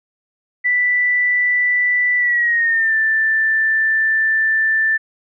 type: tone with pitch glide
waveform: sine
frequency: 1975.5 to 1770.2 Hz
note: B6 to A6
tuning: 0 to +10 cents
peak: -13 dBFS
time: 0.64-4.98 s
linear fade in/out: 20 ms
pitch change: -190 cents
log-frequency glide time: 2.17-2.96 s
effects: none